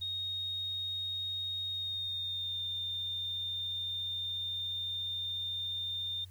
sine tone with pitch glide, 3729 to 3617 Hz, A#7 to A7, 0 to +47 cents, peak -34 dBFS, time 0.01-6.25 s, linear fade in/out 10 ms, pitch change -53 cents, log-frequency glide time 1.71-2.63 s, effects added 91 Hz sine -49 dBFS peak until 6.3 s + white hiss -65 dBFS RMS until 6.3 s

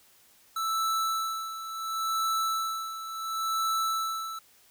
square tone with tremolo, 1319 Hz, E6, 1 cent sharp, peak -26 dBFS, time 0.56-4.39 s, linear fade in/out 5 ms, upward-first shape sine, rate 0.71 Hz, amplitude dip 70%, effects white hiss -60 dBFS RMS until 4.7 s

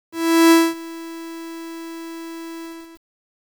45% pulse tone with ADSR envelope, 330 Hz, E4, 2 cents sharp, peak -8 dBFS, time 0.12-3.03 s, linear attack 390 ms, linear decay 230 ms, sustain -23 dB, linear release 380 ms, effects 8-bit

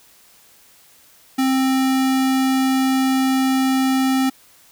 square tone, 263.7 Hz, C4, 14 cents sharp, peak -16 dBFS, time 1.38-4.3 s, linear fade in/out 10 ms, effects white hiss -51 dBFS RMS until 4.71 s

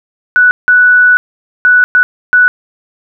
sine tone bursts at uneven times, 1480 Hz, F#6, in tune, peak -3 dBFS, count 5, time 0.36-0.51 / 0.68-1.17 / 1.65-1.84 / 1.95-2.03 / 2.33-2.48 s, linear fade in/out 0 ms, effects none

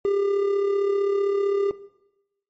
triangle tone with amplitude modulation, 399.7 Hz, G4, 34 cents sharp, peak -15 dBFS, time 0.05-1.71 s, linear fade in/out 0 ms, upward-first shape sine, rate 35.5 Hz, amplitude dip 50%, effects noise-tail reverb RT60 0.9 s tail -17 dB re dry + MP3 32 kbps

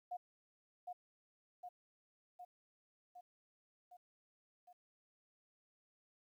sine tone with echo, 718 Hz, F5, 48 cents sharp, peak -40 dBFS, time 0.11-0.17 s, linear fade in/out 10 ms, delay 760 ms, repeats 6, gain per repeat -3 dB, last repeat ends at 4.73 s, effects 13-bit

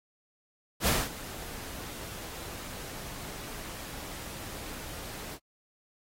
pink noise with ADSR envelope, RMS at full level -25 dBFS, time 0.8-5.39 s, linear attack 73 ms, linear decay 220 ms, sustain -17 dB, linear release 56 ms, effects AAC 48 kbps

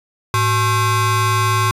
40% pulse ring-modulated tone, 484.5 Hz, B4, 33 cents flat, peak -10 dBFS, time 0.34-1.71 s, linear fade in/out 0 ms, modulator 593 Hz, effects resampled to 32000 Hz

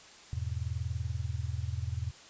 sine chord, E major, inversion none, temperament just, 82.41 / 103.01 / 123.61 Hz, E2 / G#2 / B2, 0 / -14 / +2 cents, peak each -35 / -37 / -37 dBFS, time 0.33-2.11 s, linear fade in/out 0 ms, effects white hiss -53 dBFS RMS until 2.29 s + resampled to 16000 Hz

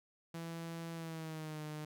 sawtooth tone with pitch glide, 166.2 to 152.41 Hz, E3 to D#3, +15 to -35 cents, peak -38 dBFS, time 0.34-1.85 s, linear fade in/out 5 ms, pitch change -150 cents, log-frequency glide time 0.93-1.63 s, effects none

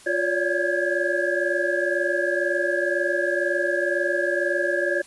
sine tone cluster, 352.1 / 560 / 582 / 1623 / 1690 Hz, F4 / C#5 / D5 / G#6 / G#6, +14 / +18 / -16 / -40 / +30 cents, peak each -27 dBFS, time 0.06-5.02 s, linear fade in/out 10 ms, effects white hiss -48 dBFS RMS until 5.06 s + resampled to 24000 Hz

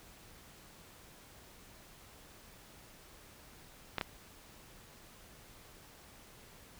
clicks, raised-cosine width 0.3 ms, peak -17 dBFS, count 2, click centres 3.983 / 4.012 s, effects pink hiss -57 dBFS RMS until 6.79 s

